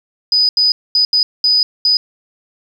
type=tone bursts at uneven times; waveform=sine; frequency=4978 Hz; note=D#8; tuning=in tune; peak=-9 dBFS; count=6; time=0.32-0.49 / 0.57-0.72 / 0.95-1.05 / 1.13-1.23 / 1.44-1.63 / 1.85-1.97 s; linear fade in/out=2 ms; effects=7-bit